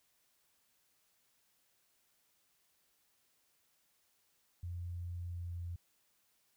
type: tone with pitch glide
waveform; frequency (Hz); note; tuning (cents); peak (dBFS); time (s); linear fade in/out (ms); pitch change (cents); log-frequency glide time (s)
sine; 87.31 to 86.46; F2 to F2; 0 to -17; -39; 4.63-5.76; 5; -17; 5.29-5.6
effects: white hiss -75 dBFS RMS until 6.56 s